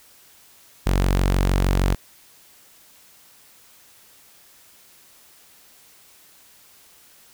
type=tone; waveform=sawtooth; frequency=46.49 Hz; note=F#1; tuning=9 cents sharp; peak=-13 dBFS; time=0.86-1.95 s; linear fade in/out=10 ms; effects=white hiss -52 dBFS RMS until 7.33 s